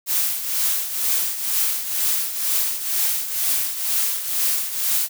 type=noise with tremolo; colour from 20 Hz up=blue; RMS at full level=-19 dBFS; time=0.06-5.09 s; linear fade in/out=50 ms; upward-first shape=triangle; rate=2.1 Hz; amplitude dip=70%; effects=none